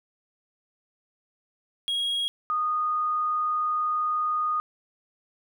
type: tone pair in turn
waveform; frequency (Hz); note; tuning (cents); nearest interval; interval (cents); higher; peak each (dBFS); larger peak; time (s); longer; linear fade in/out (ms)
triangle / sine; 3292 / 1233.1; G#7 / D#6; -16 / -16; octave + perfect fourth; 1700; first; -23; neither; 1.88-2.28 / 2.5-4.6; second; 0
effects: none